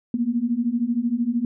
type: beating tone pair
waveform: sine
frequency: 229.6 / 242.6 Hz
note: A#3 / B3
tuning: -26 / -31 cents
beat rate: 13 Hz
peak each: -24 / -22 dBFS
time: 0.14-1.45 s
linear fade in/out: 2 ms
effects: none